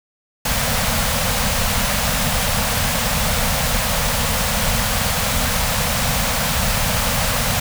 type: band-stop noise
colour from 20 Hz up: pink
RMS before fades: -19 dBFS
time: 0.45-7.6 s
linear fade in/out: 5 ms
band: 250 to 470 Hz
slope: 96 dB/octave
effects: none